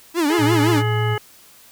45% pulse tone with vibrato, 317.2 Hz, D#4, 33 cents sharp, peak -16 dBFS, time 0.14-0.83 s, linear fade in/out 50 ms, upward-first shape triangle, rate 5.8 Hz, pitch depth 210 cents each way
harmonic tone, 421.9 Hz, G#4, 27 cents sharp, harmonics 1 / 2 / 3 / 4 / 5 / 7, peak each -25 / -28 / -30 / -31 / -32 / -33 dBFS, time 0.3-1.18 s, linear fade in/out 2 ms
sine tone with pitch glide, 114.4 to 113.22 Hz, A#2 to A2, -32 to +50 cents, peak -18 dBFS, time 0.38-1.18 s, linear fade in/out 50 ms, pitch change -18 cents, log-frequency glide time 0.55-0.8 s
effects white hiss -48 dBFS RMS until 1.71 s

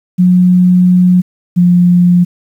sine tone pair in turn, 180.7 / 176.78 Hz, F#3 / F3, -41 / +21 cents, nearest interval unison, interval 38 cents, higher first, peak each -4 dBFS, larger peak neither, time 0.18-1.22 / 1.56-2.25 s, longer first, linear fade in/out 20 ms, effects 7-bit

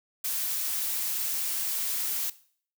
blue noise, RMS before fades -30 dBFS, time 0.24-2.3 s, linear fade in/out 5 ms, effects noise-tail reverb RT60 0.5 s tail -17 dB re dry

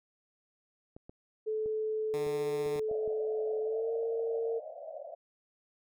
clicks, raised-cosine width 2 ms, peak -34 dBFS, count 8, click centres 0.965 / 1.095 / 1.66 / 2.266 / 2.662 / 2.76 / 2.913 / 3.077 s
sine tone with pitch glide, 434.4 to 457.1 Hz, A4 to A#4, -22 to -34 cents, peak -30 dBFS, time 1.46-4.6 s, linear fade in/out 20 ms, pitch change +88 cents, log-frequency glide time 3.64-3.89 s
10% pulse tone, 150 Hz, D3, 37 cents sharp, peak -31 dBFS, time 2.14-2.8 s, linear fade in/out 0 ms
white band-pass noise, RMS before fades -44 dBFS, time 2.88-5.15 s, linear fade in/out 10 ms, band 540 to 690 Hz, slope 96 dB/octave
effects none

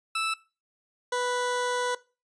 20% pulse tone pair in turn, 1317 / 493.3 Hz, E6 / B4, -2 / -2 cents, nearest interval octave + perfect fourth, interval 1700 cents, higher first, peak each -21 dBFS, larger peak neither, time 0.15-0.34 / 1.12-1.95 s, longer second, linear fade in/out 5 ms, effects noise-tail reverb RT60 0.3 s tail -19 dB re dry + resampled to 22050 Hz

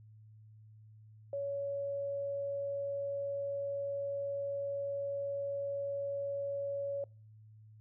sine tone, 561 Hz, C#5, 21 cents sharp, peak -34 dBFS, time 1.33-7.04 s, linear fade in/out 2 ms, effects noise-tail reverb RT60 0.4 s tail -26 dB re dry + added 108 Hz sine -54 dBFS peak until 7.8 s

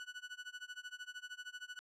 30% pulse tone with tremolo, 1480 Hz, F#6, in tune, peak -40 dBFS, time 0-1.79 s, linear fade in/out 0 ms, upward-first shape sine, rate 13 Hz, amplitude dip 95%, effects low-pass 7000 Hz 12 dB/octave

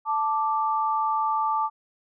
sine tone pair together, 880 / 1174.7 Hz, A5 / D6, 0 / 0 cents, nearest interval perfect fourth, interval 500 cents, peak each -24 / -25 dBFS, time 0.05-1.7 s, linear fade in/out 50 ms, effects none

